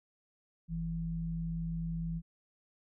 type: tone pair together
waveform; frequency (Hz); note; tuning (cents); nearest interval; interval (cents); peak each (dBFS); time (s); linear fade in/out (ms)
sine; 46.79 / 164.81; F#1 / E3; +20 / 0; octave + minor seventh; 2180; -40 / -34; 0.68-2.22; 50
effects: none